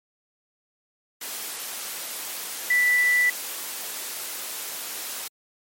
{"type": "tone in noise", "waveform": "sine", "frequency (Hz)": 1975.5, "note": "B6", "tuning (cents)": 0, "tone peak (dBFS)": -17, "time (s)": [2.7, 3.3], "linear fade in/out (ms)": 5, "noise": "white", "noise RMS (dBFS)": -33, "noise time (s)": [1.21, 5.28], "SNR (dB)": 13, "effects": ["high-pass 300 Hz 12 dB/octave", "MP3 64 kbps"]}